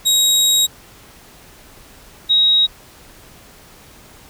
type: tone pair in turn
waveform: 25% pulse / sine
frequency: 3800 / 3800 Hz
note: A#7 / A#7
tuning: +33 / +33 cents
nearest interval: unison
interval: 0 cents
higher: neither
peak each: -8 / -10 dBFS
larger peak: first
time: 0.05-0.67 / 2.29-2.67 s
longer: first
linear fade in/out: 20 ms
effects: pink hiss -44 dBFS RMS until 4.29 s